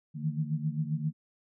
sine tone cluster, 150.1 / 157.7 / 165.1 / 226.4 Hz, D3 / D#3 / E3 / A3, +38 / +24 / +3 / +50 cents, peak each -32 / -33 / -39 / -39 dBFS, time 0.14-1.13 s, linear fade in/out 50 ms, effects none

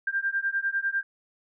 sine beating tone pair, 1585 / 1595 Hz, G6 / G6, +19 / +30 cents, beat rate 10 Hz, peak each -28 dBFS, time 0.07-1.03 s, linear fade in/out 5 ms, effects none

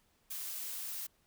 blue noise, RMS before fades -41 dBFS, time 0.3-1.07 s, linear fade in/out 10 ms, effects pink hiss -72 dBFS RMS until 1.26 s

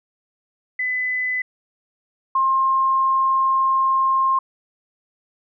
sine tone pair in turn, 2007 / 1063.2 Hz, B6 / C6, +27 / +27 cents, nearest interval major seventh, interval 1100 cents, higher first, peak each -20 / -15 dBFS, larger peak second, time 0.79-1.42 / 2.35-4.39 s, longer second, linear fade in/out 5 ms, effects none

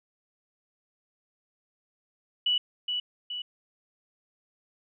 sine tone with echo, 2952 Hz, F#7, 5 cents flat, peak -22 dBFS, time 2.46-2.58 s, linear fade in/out 5 ms, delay 420 ms, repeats 2, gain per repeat -5 dB, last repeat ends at 3.42 s, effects none

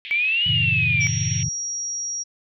white band-pass noise, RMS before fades -36 dBFS, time 0.05-1.43 s, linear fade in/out 0 ms, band 2100 to 3400 Hz, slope 48 dB/octave
sine exponential two-way sweep, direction up then down, 2277 to 2960 to 2277 Hz, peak -18 dBFS, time 0.11-1.07 s, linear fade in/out 0 ms, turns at 0.47 s
sine chord, F# diminished seventh, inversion none, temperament just, 92.5 / 111 / 133.2 / 159.84 Hz, F#2 / A2 / C3 / Eb3, 0 / +16 / +31 / +47 cents, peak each -29 / -26 / -27 / -28 dBFS, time 0.46-1.49 s, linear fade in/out 10 ms
sine tone, 5680 Hz, F8, 28 cents sharp, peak -25 dBFS, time 1-2.24 s, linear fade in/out 20 ms
effects none

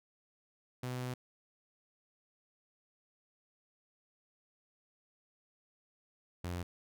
sawtooth tone pair in turn, 125.8 / 88.06 Hz, B2 / F2, +32 / +15 cents, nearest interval tritone, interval 617 cents, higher first, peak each -33 / -33 dBFS, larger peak neither, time 0.83-1.14 / 6.44-6.63 s, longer first, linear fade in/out 5 ms, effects none

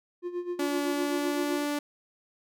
triangle tone with tremolo, 353 Hz, F4, 19 cents sharp, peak -26 dBFS, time 0.22-1.66 s, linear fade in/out 50 ms, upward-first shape sine, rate 7.8 Hz, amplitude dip 75%
sawtooth tone with pitch glide, 287 to 291.7 Hz, D4 to D4, -40 to -12 cents, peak -24 dBFS, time 0.59-1.79 s, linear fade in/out 5 ms, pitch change +28 cents, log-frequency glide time 0.86-1.68 s
effects none

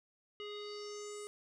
square tone with low-pass filter sweep, 415.3 Hz, G#4, in tune, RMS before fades -45 dBFS, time 0.4-1.27 s, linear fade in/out 0 ms, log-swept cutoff 3100 to 9000 Hz, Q 5.5, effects none

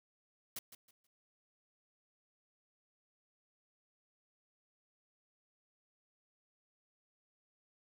white noise with echo, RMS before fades -42 dBFS, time 0.56-0.59 s, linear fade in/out 5 ms, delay 160 ms, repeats 3, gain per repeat -12 dB, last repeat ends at 1.07 s, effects none

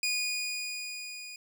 20% pulse tone with level ramp, 2460 Hz, D#7, 20 cents flat, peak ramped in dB -22 to -37 dBFS, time 0.03-1.36 s, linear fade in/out 2 ms, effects none

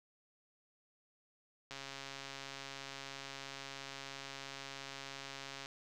click train, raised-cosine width 0.2 ms, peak -28 dBFS, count 542, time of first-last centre 1.71-5.659 s, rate 137 Hz, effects none

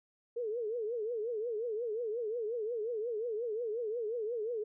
sine tone with vibrato, 452.7 Hz, A4, 49 cents sharp, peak -33 dBFS, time 0.36-4.64 s, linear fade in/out 10 ms, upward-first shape triangle, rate 5.6 Hz, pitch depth 170 cents each way, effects none

